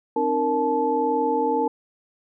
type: tone cluster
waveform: sine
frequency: 265.4 / 307.2 / 464.2 / 868 Hz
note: C4 / D#4 / A#4 / A5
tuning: +25 / -22 / -7 / -24 cents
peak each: -28 / -28 / -23 / -23 dBFS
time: 0.16-1.68 s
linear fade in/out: 5 ms
effects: none